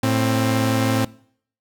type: tone pair together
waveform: sawtooth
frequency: 111.04 / 264.1 Hz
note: A2 / C4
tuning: +16 / +16 cents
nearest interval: octave + minor third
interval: 1500 cents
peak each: -16 dBFS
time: 0.03-1.05 s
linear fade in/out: 5 ms
effects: noise-tail reverb RT60 0.6 s tail -22 dB re dry